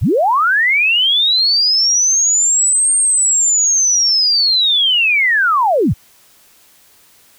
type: linear two-way sweep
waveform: sine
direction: up then down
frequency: 51.91 to 8720 to 51.91 Hz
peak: -10 dBFS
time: 0.01-5.94 s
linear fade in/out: 20 ms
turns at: 2.95 s
effects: white hiss -49 dBFS RMS until 7.38 s